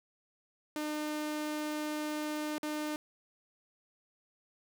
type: tone with dropouts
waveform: sawtooth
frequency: 302.6 Hz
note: D#4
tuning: 48 cents flat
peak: -30 dBFS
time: 0.76-2.96 s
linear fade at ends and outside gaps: 1 ms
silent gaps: 2.582-2.631 s
effects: none